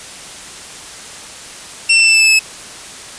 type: tone with pitch steps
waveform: sawtooth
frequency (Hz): 2702 / 2686 / 2671 / 2656 / 2640 / 2625 / 2610 / 2595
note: E7 / E7 / E7 / E7 / E7 / E7 / E7 / E7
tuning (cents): +42 / +32 / +22 / +12 / +2 / -8 / -18 / -28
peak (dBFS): -4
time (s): 1.89-2.394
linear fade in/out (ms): 10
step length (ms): 63
effects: white hiss -32 dBFS RMS until 3.18 s + resampled to 22050 Hz